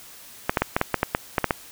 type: clicks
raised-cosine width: 0.5 ms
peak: -4 dBFS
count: 11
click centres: 0.495 / 0.572 / 0.62 / 0.765 / 0.814 / 0.943 / 1.031 / 1.149 / 1.382 / 1.443 / 1.508 s
effects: white hiss -45 dBFS RMS until 1.71 s